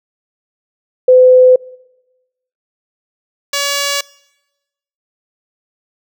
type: tone pair in turn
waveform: sine / 5% pulse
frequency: 508 / 566.6 Hz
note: B4 / C#5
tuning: +49 / +38 cents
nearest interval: major second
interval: 189 cents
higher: second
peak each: -3 dBFS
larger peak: neither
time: 1.08-1.56 / 3.53-4.01 s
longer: neither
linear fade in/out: 5 ms
effects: noise-tail reverb RT60 1.0 s tail -24 dB re dry